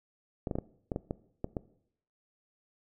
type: clicks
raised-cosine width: 2 ms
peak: -19 dBFS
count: 9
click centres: 0.472 / 0.512 / 0.555 / 0.586 / 0.918 / 0.961 / 1.109 / 1.444 / 1.568 s
effects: noise-tail reverb RT60 0.7 s tail -19 dB re dry